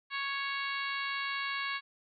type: harmonic tone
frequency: 554.4 Hz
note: C#5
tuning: in tune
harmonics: 2 / 3 / 4 / 5 / 6 / 7 / 8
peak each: -38 / -38 / -38 / -42 / -46 / -44 / -46 dBFS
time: 0.1-1.81 s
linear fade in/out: 50 ms
effects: none